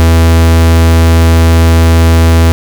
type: tone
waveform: 45% pulse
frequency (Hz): 82.41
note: E2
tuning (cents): 0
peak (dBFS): -3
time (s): 0-2.52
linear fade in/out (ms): 0
effects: none